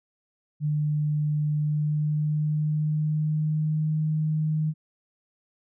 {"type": "tone with pitch glide", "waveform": "sine", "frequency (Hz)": [150, 155.02], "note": ["D3", "D#3"], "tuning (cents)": [37, -6], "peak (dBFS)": -22, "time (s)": [0.6, 4.74], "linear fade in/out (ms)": 50, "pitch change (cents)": 57, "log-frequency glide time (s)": [1.6, 3.95], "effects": []}